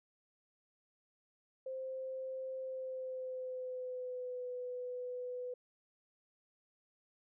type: tone with pitch glide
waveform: sine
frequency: 523.3 to 497.4 Hz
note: C5 to B4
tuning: 0 to +12 cents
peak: -39 dBFS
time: 1.66-5.54 s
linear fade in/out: 5 ms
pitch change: -88 cents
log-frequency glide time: 2.59-4.48 s
effects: none